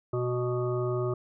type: harmonic tone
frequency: 123.47 Hz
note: B2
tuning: in tune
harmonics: 1 / 3 / 5 / 7 / 9 / 10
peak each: -30 / -29 / -36 / -48 / -42 / -40 dBFS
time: 0.13-1.14 s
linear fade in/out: 5 ms
effects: none